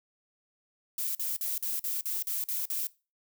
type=noise bursts; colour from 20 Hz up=violet; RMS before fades=-32 dBFS; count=9; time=0.98-2.87 s; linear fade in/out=2 ms; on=170 ms; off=45 ms; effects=noise-tail reverb RT60 0.3 s tail -21 dB re dry